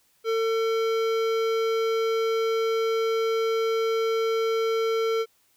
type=tone with hard clipping; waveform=sine; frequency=450 Hz; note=A4; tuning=39 cents sharp; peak=-24 dBFS; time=0.24-5.26 s; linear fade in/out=50 ms; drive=16 dB; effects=white hiss -65 dBFS RMS until 5.56 s

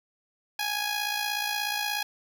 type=tone with amplitude modulation; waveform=10% pulse; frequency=830.6 Hz; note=G#5; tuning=in tune; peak=-17 dBFS; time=0.59-2.03 s; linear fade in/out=5 ms; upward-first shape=sine; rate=56.7 Hz; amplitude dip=55%; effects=none

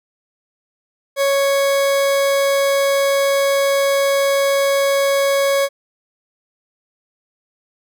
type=tone; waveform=40% pulse; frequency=554.4 Hz; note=C#5; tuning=in tune; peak=-13 dBFS; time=1.16-5.69 s; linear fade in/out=50 ms; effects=none

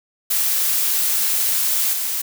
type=noise with level steps; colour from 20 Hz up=blue; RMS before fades=-19 / -23 dBFS; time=0.3-2.22 s; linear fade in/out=10 ms; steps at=1.93 s; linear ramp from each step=2 ms; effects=none

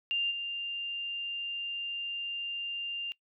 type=tone with level steps; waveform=sine; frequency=2794 Hz; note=F7; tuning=in tune; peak=-27 / -33 dBFS; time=0.11-3.12 s; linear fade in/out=0 ms; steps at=0.3 s; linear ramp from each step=20 ms; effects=noise-tail reverb RT60 0.1 s tail -22 dB re dry

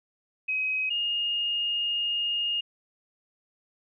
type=tone pair in turn; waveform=sine; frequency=2533 / 2843 Hz; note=D#7 / F7; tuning=+30 / +30 cents; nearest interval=major second; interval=200 cents; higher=second; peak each=-25 dBFS; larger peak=neither; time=0.48-0.9 / 0.9-2.61 s; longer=second; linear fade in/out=10 ms; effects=none

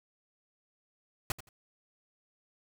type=noise with echo; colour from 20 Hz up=pink; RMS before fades=-31 dBFS; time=1.3-1.32 s; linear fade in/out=2 ms; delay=85 ms; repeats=2; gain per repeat=-14 dB; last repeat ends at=1.49 s; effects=none

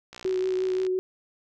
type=click train; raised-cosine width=0.2 ms; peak=-24 dBFS; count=46; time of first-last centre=0.13-0.866 s; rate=61.1 Hz
type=tone with vibrato; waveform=sine; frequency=372.4 Hz; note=F#4; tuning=11 cents sharp; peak=-23 dBFS; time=0.25-0.99 s; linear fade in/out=0 ms; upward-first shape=triangle; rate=5.7 Hz; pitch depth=19 cents each way
effects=none

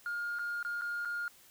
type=tone with dropouts; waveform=sine; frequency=1417 Hz; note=F6; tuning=25 cents sharp; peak=-32 dBFS; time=0.06-1.28 s; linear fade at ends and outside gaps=1 ms; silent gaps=0.387-0.393 / 0.628-0.649 / 0.812-0.819 / 1.05-1.055 s; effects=tanh soft clip ceiling -31 dBFS + white hiss -60 dBFS RMS until 1.5 s

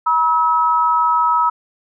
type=tone pair together; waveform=sine; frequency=962.9 / 1289 Hz; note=B5 / E6; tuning=-44 / -39 cents; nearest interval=perfect fourth; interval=505 cents; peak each=-15 dBFS; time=0.06-1.5 s; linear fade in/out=10 ms; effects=none

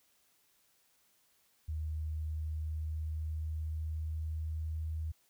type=tone with pitch glide; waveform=sine; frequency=77.78 to 79.09 Hz; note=D#2 to D#2; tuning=0 to +29 cents; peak=-34 dBFS; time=1.68-5.12 s; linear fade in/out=10 ms; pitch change=+29 cents; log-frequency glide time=2.3-5 s; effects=white hiss -71 dBFS RMS until 5.29 s

